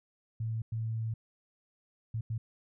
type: tone bursts at uneven times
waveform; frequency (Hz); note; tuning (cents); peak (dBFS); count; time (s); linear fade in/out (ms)
sine; 112.2; A2; +34; -31; 4; 0.4-0.62 / 0.72-1.14 / 2.14-2.21 / 2.3-2.38; 5
effects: none